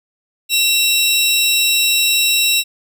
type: tone pair together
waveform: sawtooth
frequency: 2713 / 3861 Hz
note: E7 / B7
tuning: +49 / -40 cents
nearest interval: tritone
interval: 611 cents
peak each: -12 dBFS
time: 0.49-2.64 s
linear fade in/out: 50 ms
effects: none